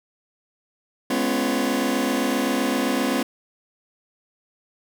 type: chord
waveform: sawtooth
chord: C# dominant seventh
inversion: second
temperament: just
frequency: 207.9 / 249.5 / 277.2 / 346.5 Hz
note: G#3 / B3 / C#4 / E#4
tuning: +2 / +18 / 0 / -14 cents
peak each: -25 / -20 / -21 / -25 dBFS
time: 1.1-3.23 s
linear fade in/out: 5 ms
effects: none